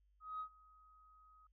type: tone with ADSR envelope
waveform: sine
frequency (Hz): 1261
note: D#6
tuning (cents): +23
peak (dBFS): -39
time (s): 0.2-1.47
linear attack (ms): 200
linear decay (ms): 85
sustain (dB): -24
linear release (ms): 4
effects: tanh soft clip ceiling -36 dBFS + added 50 Hz sine -70 dBFS peak until 1.52 s